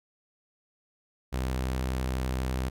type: tone with vibrato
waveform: sawtooth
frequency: 64.2 Hz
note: C2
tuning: 32 cents flat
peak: -24 dBFS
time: 1.32-2.7 s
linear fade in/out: 20 ms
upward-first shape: square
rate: 12 Hz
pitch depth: 12 cents each way
effects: none